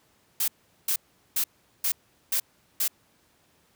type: noise bursts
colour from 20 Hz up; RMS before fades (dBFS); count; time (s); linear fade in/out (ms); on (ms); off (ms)
blue; -25; 6; 0.4-2.88; 5; 80; 400
effects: pink hiss -64 dBFS RMS until 3.75 s + high-pass 80 Hz 12 dB/octave